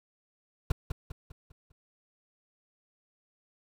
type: noise with echo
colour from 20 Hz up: brown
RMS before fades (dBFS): -24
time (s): 0.7-0.72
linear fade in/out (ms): 5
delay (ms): 200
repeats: 5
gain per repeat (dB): -7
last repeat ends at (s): 1.72
effects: none